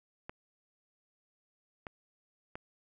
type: clicks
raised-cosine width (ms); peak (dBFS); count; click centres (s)
0.5; -26; 3; 0.295 / 1.868 / 2.555
effects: none